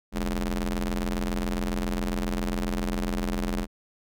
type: ring-modulated tone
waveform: sawtooth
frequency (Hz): 87.3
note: F2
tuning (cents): 0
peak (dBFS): -19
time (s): 0.12-3.67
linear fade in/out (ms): 50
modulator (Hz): 121
effects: none